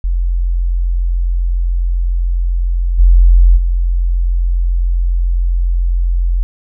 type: tone with level steps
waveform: sine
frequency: 43.65 Hz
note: F1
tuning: in tune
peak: -11 / -3 / -10 dBFS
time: 0.04-6.43 s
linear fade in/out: 0 ms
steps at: 2.98 / 3.56 s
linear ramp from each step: 20 ms
effects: none